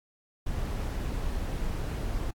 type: noise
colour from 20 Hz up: brown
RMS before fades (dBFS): -31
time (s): 0.46-2.31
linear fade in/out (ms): 10
effects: AAC 64 kbps